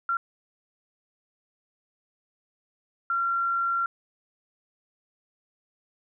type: tone bursts at uneven times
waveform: sine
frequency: 1372 Hz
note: F6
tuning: 31 cents flat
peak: -23 dBFS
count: 2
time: 0.09-0.17 / 3.1-3.86 s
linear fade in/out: 2 ms
effects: none